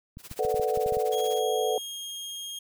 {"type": "clicks", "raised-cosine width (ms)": 5, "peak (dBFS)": -28, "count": 9, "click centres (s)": [0.171, 0.314, 0.45, 0.544, 0.597, 0.774, 0.862, 0.923, 0.97]}
{"type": "noise with tremolo", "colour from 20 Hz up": "white", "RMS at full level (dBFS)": -42, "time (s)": [0.18, 1.41], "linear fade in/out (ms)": 50, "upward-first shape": "sine", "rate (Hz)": 16, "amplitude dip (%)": 90}
{"type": "chord", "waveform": "sine", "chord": "B minor seventh", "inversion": "third", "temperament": "equal", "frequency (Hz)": [440, 493.9, 587.3, 740], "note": ["A4", "B4", "D5", "F#5"], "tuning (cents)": [0, 0, 0, 0], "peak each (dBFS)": [-27, -29, -33, -30], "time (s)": [0.39, 1.78], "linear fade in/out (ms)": 2}
{"type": "tone with pitch glide", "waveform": "sawtooth", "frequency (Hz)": [3284, 3243], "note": ["G#7", "G#7"], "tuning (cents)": [-20, -42], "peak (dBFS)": -32, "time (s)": [1.12, 2.59], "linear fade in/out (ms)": 5, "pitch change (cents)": -22, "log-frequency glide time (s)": [1.29, 2]}
{"effects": []}